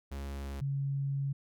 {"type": "tone pair in turn", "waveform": ["45% pulse", "sine"], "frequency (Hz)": [69.3, 138.6], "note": ["C#2", "C#3"], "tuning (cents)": [0, 0], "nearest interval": "octave", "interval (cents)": 1200, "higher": "second", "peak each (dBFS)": [-37, -30], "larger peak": "second", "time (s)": [[0.11, 0.61], [0.61, 1.33]], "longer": "second", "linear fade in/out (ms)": 10, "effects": []}